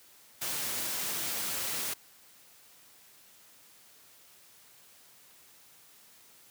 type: noise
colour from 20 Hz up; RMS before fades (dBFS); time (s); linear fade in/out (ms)
white; -34; 0.41-1.94; 10
effects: white hiss -58 dBFS RMS until 6.5 s + high-pass 80 Hz 12 dB/octave